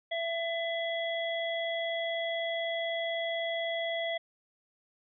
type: harmonic tone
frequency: 668 Hz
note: E5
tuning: 23 cents sharp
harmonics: 1 / 3 / 5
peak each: -32 / -36 / -38 dBFS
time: 0.11-4.18 s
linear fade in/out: 10 ms
effects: none